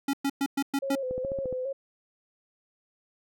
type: tone bursts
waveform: square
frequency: 277.2 Hz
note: C#4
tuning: in tune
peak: -25 dBFS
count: 6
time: 0.08-0.954 s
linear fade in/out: 5 ms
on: 54 ms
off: 110 ms
type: tone with vibrato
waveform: sine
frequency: 527 Hz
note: C5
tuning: 12 cents sharp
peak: -29 dBFS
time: 0.82-1.73 s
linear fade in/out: 10 ms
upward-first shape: square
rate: 2.4 Hz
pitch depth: 58 cents each way
type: click train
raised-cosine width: 2 ms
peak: -24 dBFS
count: 7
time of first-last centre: 1.11-1.527 s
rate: 14.4 Hz
effects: none